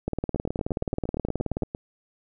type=two click trains; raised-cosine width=2 ms; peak=-17 / -13 dBFS; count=13 / 30; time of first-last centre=0.36-1.749 / 0.08-1.623 s; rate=8.64 / 18.8 Hz; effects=none